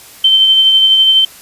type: tone with tremolo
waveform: sine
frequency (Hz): 3101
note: G7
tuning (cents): -19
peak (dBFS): -4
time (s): 0.24-1.25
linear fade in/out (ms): 5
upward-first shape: sine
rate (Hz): 12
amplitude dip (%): 30
effects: white hiss -37 dBFS RMS until 1.41 s + resampled to 32000 Hz